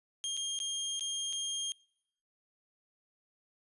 25% pulse tone with dropouts, 3217 Hz, G7, 44 cents sharp, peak -30 dBFS, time 0.24-1.72 s, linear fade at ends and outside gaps 0 ms, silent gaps 0.368-0.374 / 0.589-0.601 / 0.995-1.008 / 1.327-1.331 s, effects noise-tail reverb RT60 0.8 s tail -26 dB re dry + resampled to 24000 Hz

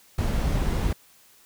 brown noise, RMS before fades -24 dBFS, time 0.18-0.93 s, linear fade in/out 5 ms, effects white hiss -56 dBFS RMS until 1.45 s

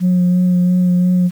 sine tone with vibrato, 180 Hz, F#3, 47 cents flat, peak -8 dBFS, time 0-1.31 s, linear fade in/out 50 ms, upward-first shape sine, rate 2.9 Hz, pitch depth 16 cents each way, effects tanh soft clip ceiling -8 dBFS + 7-bit

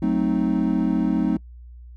triangle chord, F# diminished seventh, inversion none, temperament equal with one note detuned, 185 / 220 / 260.6 / 311.1 Hz, F#3 / A3 / C4 / Eb4, 0 / 0 / -7 / 0 cents, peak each -22 dBFS, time 0.02-1.37 s, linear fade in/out 5 ms, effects noise-tail reverb RT60 0.1 s tail -25 dB re dry + added 60 Hz sine -39 dBFS peak until 1.96 s

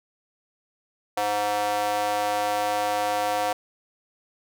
square tone with high-pass filter, 103.9 Hz, G#2, 1 cent sharp, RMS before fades -25 dBFS, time 1.17-3.53 s, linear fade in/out 5 ms, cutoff 660 Hz, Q 3.5, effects none

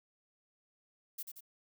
violet noise with echo, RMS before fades -41 dBFS, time 1.18-1.23 s, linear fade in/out 10 ms, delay 89 ms, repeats 2, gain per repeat -5 dB, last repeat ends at 1.408 s, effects none

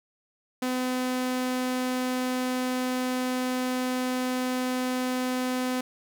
sawtooth tone, 253.7 Hz, B3, 47 cents sharp, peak -22 dBFS, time 0.62-5.81 s, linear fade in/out 5 ms, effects none

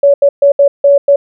sine tone bursts at uneven times, 565 Hz, C#5, 33 cents sharp, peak -3 dBFS, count 6, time 0.03-0.14 / 0.22-0.29 / 0.42-0.52 / 0.59-0.68 / 0.84-0.98 / 1.08-1.16 s, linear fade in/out 5 ms, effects none

